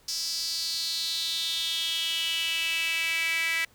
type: tone with high-pass filter sweep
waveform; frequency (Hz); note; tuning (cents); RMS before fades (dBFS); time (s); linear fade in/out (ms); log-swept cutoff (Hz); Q
sawtooth; 328.5; E4; -6; -29; 0.08-3.65; 5; 5200 to 2100; 5.8
effects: pink hiss -60 dBFS RMS until 3.74 s